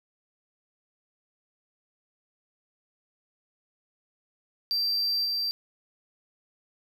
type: tone with level steps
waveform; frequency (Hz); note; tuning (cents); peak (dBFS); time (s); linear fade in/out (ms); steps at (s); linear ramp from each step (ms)
triangle; 4699; D8; 0; -23 / -25; 4.71-5.51; 0; 5.24; 20
effects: none